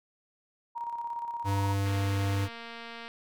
sine tone with tremolo, 940 Hz, A#5, 14 cents sharp, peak -31 dBFS, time 0.75-1.75 s, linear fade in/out 20 ms, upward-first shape square, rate 17 Hz, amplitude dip 45%
square tone, 98.9 Hz, G2, 16 cents sharp, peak -27 dBFS, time 1.44-2.49 s, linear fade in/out 50 ms
click train, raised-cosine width 0.3 ms, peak -27 dBFS, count 284, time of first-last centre 1.86-3.08 s, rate 232 Hz
effects none

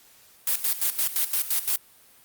blue noise with tremolo, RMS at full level -23 dBFS, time 0.47-1.76 s, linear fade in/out 2 ms, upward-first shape square, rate 5.8 Hz, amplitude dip 75%, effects white hiss -55 dBFS RMS until 2.24 s + Opus 48 kbps

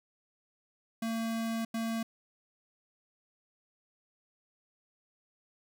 square tone bursts at uneven times, 226.7 Hz, A#3, 48 cents flat, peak -32 dBFS, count 2, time 1.02-1.65 / 1.74-2.03 s, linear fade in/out 5 ms, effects none

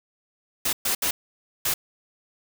white noise bursts at uneven times, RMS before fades -24 dBFS, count 4, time 0.65-0.73 / 0.85-0.95 / 1.02-1.11 / 1.65-1.74 s, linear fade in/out 5 ms, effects none

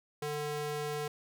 square tone with high-pass filter, 148.6 Hz, D3, 21 cents sharp, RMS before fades -36 dBFS, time 0.22-1.08 s, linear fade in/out 5 ms, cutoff 310 Hz, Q 1.6, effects none

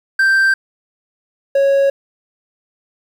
triangle tone pair in turn, 1568 / 552.1 Hz, G6 / C#5, 0 / -7 cents, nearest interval octave + tritone, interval 1807 cents, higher first, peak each -8 dBFS, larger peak neither, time 0.19-0.54 / 1.55-1.9 s, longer neither, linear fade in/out 5 ms, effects 8-bit

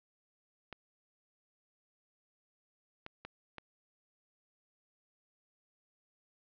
clicks, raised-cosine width 0.3 ms, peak -27 dBFS, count 4, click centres 0.727 / 3.064 / 3.25 / 3.583 s, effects low-pass 4000 Hz 12 dB/octave

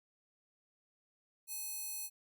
square tone with high-pass filter, 850 Hz, G#5, 40 cents sharp, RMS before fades -42 dBFS, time 1.47-2.1 s, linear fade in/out 50 ms, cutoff 8800 Hz, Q 0.59, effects none

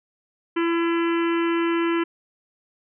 harmonic tone, 336.5 Hz, E4, 36 cents sharp, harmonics 1 / 3 / 4 / 5 / 6 / 7 / 8 / 9, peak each -20 / -30 / -32 / -34 / -36 / -37 / -38 / -39 dBFS, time 0.56-2.04 s, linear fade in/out 10 ms, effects none

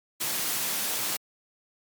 white high-pass noise, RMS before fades -29 dBFS, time 0.2-1.17 s, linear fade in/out 10 ms, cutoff 110 Hz, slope 96 dB/octave, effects MP3 96 kbps

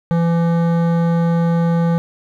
sine tone with hard clipping, 168.5 Hz, E3, 38 cents sharp, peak -15 dBFS, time 0.11-1.98 s, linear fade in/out 0 ms, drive 14 dB, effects none

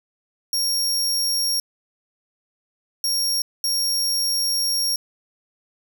sawtooth tone bursts at uneven times, 5570 Hz, F8, 5 cents flat, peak -17 dBFS, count 3, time 0.53-1.6 / 3.04-3.42 / 3.64-4.96 s, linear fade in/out 2 ms, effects none

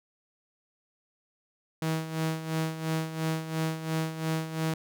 sawtooth tone with tremolo, 160 Hz, D#3, 49 cents sharp, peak -22 dBFS, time 1.82-4.74 s, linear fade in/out 2 ms, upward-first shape sine, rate 2.9 Hz, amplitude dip 70%, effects none

